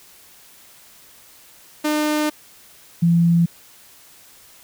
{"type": "tone pair in turn", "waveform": ["sawtooth", "sine"], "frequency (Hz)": [302.4, 169.72], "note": ["D#4", "F3"], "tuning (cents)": [-49, -49], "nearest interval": "minor seventh", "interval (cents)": 1000, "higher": "first", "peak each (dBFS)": [-14, -12], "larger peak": "second", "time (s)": [[1.84, 2.3], [3.02, 3.46]], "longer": "first", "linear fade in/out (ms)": 10, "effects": ["white hiss -48 dBFS RMS until 4.63 s"]}